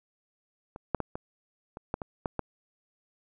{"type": "clicks", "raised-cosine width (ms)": 1, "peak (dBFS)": [-27, -11, -16, -21, -26, -15, -21, -15, -15], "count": 9, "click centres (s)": [0.761, 0.947, 1.003, 1.155, 1.771, 1.941, 2.018, 2.258, 2.393], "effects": []}